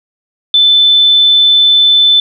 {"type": "tone", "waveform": "sine", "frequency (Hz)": 3520, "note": "A7", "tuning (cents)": 0, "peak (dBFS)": -4, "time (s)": [0.54, 2.2], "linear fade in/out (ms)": 2, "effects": []}